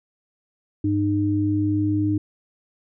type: tone pair together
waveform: sine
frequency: 101.8 / 305.1 Hz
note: G#2 / D#4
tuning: -34 / -34 cents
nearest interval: octave + perfect fifth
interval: 1900 cents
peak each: -23 / -20 dBFS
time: 0.84-2.18 s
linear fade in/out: 5 ms
effects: none